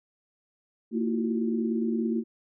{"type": "tone cluster", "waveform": "sine", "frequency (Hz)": [228, 325.4, 342.8, 372.4], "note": ["A#3", "E4", "F4", "F#4"], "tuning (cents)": [-38, -22, -32, 11], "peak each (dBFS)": [-26, -34, -34, -34], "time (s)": [0.91, 2.24], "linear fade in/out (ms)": 50, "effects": []}